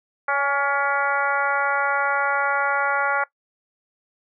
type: harmonic tone with a mistuned harmonic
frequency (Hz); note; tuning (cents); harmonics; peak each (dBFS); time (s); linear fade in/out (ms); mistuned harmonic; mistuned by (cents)
281.8; C#4; +29; 2 / 3 / 4 / 5 / 6 / 7 / 8; -28 / -25 / -26 / -23 / -31 / -30 / -35; 0.28-3.24; 5; 3; -22
effects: noise-tail reverb RT60 0.1 s tail -19 dB re dry